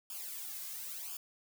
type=noise with flanger; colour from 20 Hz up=blue; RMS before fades=-43 dBFS; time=0.1-1.17 s; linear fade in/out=2 ms; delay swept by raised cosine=0.5 to 2.2 ms; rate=0.96 Hz; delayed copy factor=-0.85; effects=none